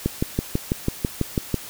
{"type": "click train", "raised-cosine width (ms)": 3, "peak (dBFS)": -7, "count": 10, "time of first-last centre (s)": [0.06, 1.543], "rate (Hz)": 6.07, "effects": ["white hiss -38 dBFS RMS until 1.69 s"]}